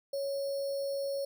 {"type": "tone with sample-and-hold", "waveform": "sine", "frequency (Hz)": 554.4, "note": "C#5", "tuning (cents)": 0, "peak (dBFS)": -31, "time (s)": [0.13, 1.25], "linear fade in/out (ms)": 5, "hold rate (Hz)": 4900, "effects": []}